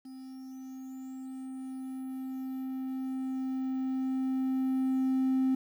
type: tone with level ramp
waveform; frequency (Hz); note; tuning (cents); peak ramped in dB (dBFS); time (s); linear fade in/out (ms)
triangle; 262.1; C4; +3; -41 to -21; 0.05-5.55; 5
effects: tanh soft clip ceiling -19 dBFS + 10-bit